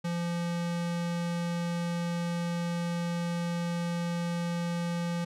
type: tone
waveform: square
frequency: 171.8 Hz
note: F3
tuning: 28 cents flat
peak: -30 dBFS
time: 0.04-5.25 s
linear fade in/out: 10 ms
effects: low-pass 9000 Hz 12 dB/octave